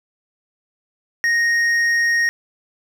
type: tone with hard clipping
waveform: triangle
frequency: 1864.7 Hz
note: A#6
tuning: in tune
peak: -16 dBFS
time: 1.24-2.29 s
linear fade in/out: 0 ms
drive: 9 dB
effects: none